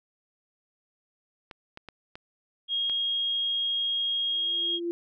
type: clicks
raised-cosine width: 0.3 ms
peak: -25 dBFS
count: 5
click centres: 1.512 / 1.774 / 1.887 / 2.155 / 2.897 s
type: tone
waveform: sine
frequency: 3263 Hz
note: G#7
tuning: 31 cents flat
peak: -25 dBFS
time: 2.68-4.8 s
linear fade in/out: 50 ms
type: tone with exponential growth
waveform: sine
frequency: 343.1 Hz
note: F4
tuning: 31 cents flat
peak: -25 dBFS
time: 4.22-4.91 s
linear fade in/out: 0 ms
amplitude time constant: 150 ms
effects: none